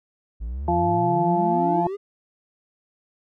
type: exponential sweep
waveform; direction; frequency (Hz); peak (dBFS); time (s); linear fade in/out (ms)
triangle; up; 52.4 to 415.3; -25; 0.4-1.97; 20
type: harmonic tone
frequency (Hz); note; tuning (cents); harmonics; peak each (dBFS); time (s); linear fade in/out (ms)
173.3; F3; -13; 1 / 2 / 4 / 5; -26 / -24 / -23 / -23; 0.68-1.87; 2
effects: none